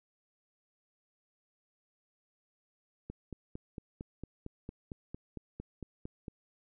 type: click train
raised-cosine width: 3 ms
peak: -28 dBFS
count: 15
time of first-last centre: 3.1-6.282 s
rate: 4.4 Hz
effects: none